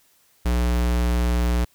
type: tone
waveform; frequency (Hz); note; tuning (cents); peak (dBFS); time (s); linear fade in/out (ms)
square; 59.9; A#1; +48; -19; 0.45-1.65; 10
effects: white hiss -60 dBFS RMS until 1.74 s